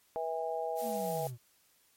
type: harmonic tone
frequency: 162.5 Hz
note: E3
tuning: 24 cents flat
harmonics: 3 / 4 / 5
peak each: -37 / -36 / -37 dBFS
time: 0.16-1.27 s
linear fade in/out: 0 ms
type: noise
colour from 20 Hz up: blue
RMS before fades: -45 dBFS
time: 0.75-1.32 s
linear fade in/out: 50 ms
type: linear sweep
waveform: triangle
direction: down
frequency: 240 to 112.6 Hz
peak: -37 dBFS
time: 0.81-1.38 s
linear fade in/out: 50 ms
effects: white hiss -68 dBFS RMS until 1.96 s + MP3 64 kbps